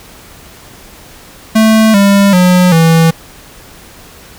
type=tone with pitch steps; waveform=square; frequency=220 / 199.42 / 180.77 / 163.86 Hz; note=A3 / G3 / F#3 / E3; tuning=0 / +30 / -40 / -10 cents; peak=-5 dBFS; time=1.55-3.11 s; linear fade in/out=10 ms; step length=390 ms; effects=pink hiss -36 dBFS RMS until 4.38 s